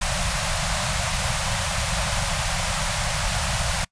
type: band-stop noise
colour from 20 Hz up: pink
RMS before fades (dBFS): -24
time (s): 0.01-3.85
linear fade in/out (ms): 10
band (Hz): 190 to 540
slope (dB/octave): 96
effects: noise-tail reverb RT60 0.1 s tail -25 dB re dry + resampled to 22050 Hz